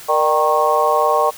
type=harmonic tone with a mistuned harmonic; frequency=155.56 Hz; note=D#3; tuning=in tune; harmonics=3 / 4 / 5 / 6 / 7; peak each=-20 / -18 / -19 / -22 / -17 dBFS; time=0.08-1.31 s; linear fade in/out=20 ms; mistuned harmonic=4; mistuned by=-64 cents; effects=white hiss -37 dBFS RMS until 1.37 s